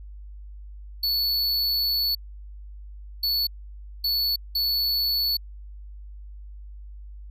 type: tone bursts at uneven times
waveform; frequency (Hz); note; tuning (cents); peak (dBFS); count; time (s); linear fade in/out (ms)
square; 4435; C#8; 0; -22; 4; 1.03-2.15 / 3.23-3.47 / 4.04-4.36 / 4.55-5.37; 5
effects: added 50 Hz sine -38 dBFS peak until 7.3 s